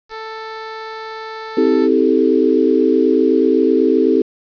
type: tone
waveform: 15% pulse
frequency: 441.8 Hz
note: A4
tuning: 7 cents sharp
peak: -20 dBFS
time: 0.09-1.89 s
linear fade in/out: 50 ms
type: chord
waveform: sine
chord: A minor seventh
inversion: first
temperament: equal with one note detuned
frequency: 261.6 / 321.2 / 392 / 440 Hz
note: C4 / E4 / G4 / A4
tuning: 0 / -45 / 0 / 0 cents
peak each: -16 dBFS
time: 1.57-4.22 s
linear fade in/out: 5 ms
effects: resampled to 11025 Hz + 7-bit